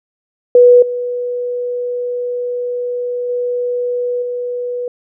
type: tone with level steps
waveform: sine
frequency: 489.9 Hz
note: B4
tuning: 14 cents flat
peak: -3 / -17 / -15 / -18 dBFS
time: 0.55-4.88 s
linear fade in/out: 2 ms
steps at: 0.82 / 3.29 / 4.22 s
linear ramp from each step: 5 ms
effects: none